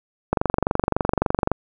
click train, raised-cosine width 1 ms, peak -4 dBFS, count 29, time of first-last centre 0.33-1.516 s, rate 23.6 Hz, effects none

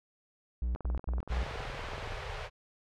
triangle tone bursts, 60.1 Hz, B1, 46 cents flat, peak -27 dBFS, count 4, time 0.62-1.431 s, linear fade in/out 0 ms, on 130 ms, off 97 ms
click train, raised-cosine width 1 ms, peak -29 dBFS, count 30, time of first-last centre 0.76-2.122 s, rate 21.3 Hz
pink band-stop noise, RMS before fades -38 dBFS, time 1.28-2.5 s, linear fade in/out 50 ms, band 150 to 400 Hz, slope 96 dB/octave
effects low-pass 3000 Hz 12 dB/octave

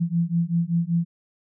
sine beating tone pair, 166.9 / 172.1 Hz, E3 / F3, +22 / -25 cents, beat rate 5.2 Hz, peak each -23 dBFS, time 0-1.05 s, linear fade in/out 20 ms, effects none

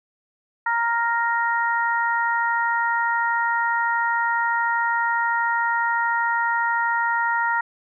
harmonic tone, 466.2 Hz, A#4, in tune, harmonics 2 / 3 / 4, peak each -22 / -24 / -25 dBFS, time 0.66-7.61 s, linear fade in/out 5 ms, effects none

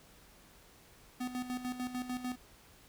square tone with tremolo, 250 Hz, B3, 21 cents sharp, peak -35 dBFS, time 1.2-2.36 s, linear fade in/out 10 ms, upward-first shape square, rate 6.7 Hz, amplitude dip 65%, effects added 50 Hz sine -68 dBFS peak until 2.88 s + pink hiss -60 dBFS RMS until 2.88 s

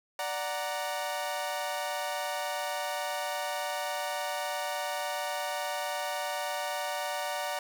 sawtooth chord, D augmented, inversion none, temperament equal, 587.3 / 740 / 932.3 Hz, D5 / F#5 / A#5, 0 / 0 / 0 cents, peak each -32 / -32 / -33 dBFS, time 0.19-7.59 s, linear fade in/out 2 ms, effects 10-bit

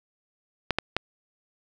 clicks, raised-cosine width 0.3 ms, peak -7 dBFS, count 3, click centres 0.707 / 0.786 / 0.966 s, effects none

